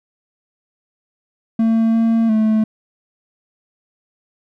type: tone with pitch steps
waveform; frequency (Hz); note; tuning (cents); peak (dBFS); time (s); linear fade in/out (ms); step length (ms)
triangle; 225.5 / 227.2 / 217.9; A3 / A#3 / A3; +43 / -44 / -17; -10; 1.59-2.64; 5; 350
effects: none